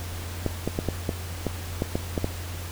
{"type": "clicks", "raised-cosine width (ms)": 2, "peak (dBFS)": -11, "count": 10, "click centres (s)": [0.463, 0.676, 0.789, 0.887, 1.092, 1.467, 1.821, 1.955, 2.178, 2.244], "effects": ["added 87 Hz sine -33 dBFS peak until 2.71 s", "pink hiss -39 dBFS RMS until 2.71 s"]}